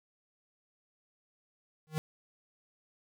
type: tone with exponential growth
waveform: square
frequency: 155.56 Hz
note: D#3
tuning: in tune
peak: -27 dBFS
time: 1.87-1.98 s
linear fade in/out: 0 ms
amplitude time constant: 22 ms
effects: none